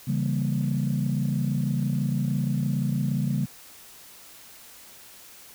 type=chord; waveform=sine; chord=C# diminished seventh; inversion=none; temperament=equal; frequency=138.59 / 164.81 / 196 / 233.1 Hz; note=C#3 / E3 / G3 / Bb3; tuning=0 / 0 / 0 / 0 cents; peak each=-25 / -30 / -28 / -30 dBFS; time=0.07-3.46 s; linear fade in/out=10 ms; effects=tanh soft clip ceiling -15 dBFS + white hiss -48 dBFS RMS until 5.54 s